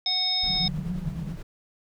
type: harmonic tone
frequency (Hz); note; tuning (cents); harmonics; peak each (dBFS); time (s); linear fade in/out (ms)
740; F#5; 0; 1 / 3 / 5 / 7; -36 / -37 / -26 / -25; 0.06-0.68; 2
type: noise with tremolo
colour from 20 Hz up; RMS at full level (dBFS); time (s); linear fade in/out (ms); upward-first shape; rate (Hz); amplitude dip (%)
brown; -36; 0.43-1.43; 10; sine; 9.5; 35
type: band-pass noise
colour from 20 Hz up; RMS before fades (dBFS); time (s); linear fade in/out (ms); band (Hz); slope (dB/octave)
white; -32; 0.47-1.36; 20; 140 to 190; 96
effects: none